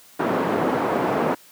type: band-pass noise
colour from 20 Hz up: pink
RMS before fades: -22 dBFS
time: 0.19-1.35 s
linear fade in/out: 10 ms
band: 260 to 1000 Hz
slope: 12 dB/octave
effects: white hiss -50 dBFS RMS until 1.51 s + high-pass 100 Hz 12 dB/octave